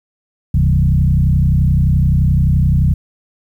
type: tone with frequency modulation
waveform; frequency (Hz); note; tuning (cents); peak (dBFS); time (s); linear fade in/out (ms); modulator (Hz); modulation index
sine; 107.4; A2; -41; -9; 0.54-2.94; 5; 31.6; 1.9
effects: 8-bit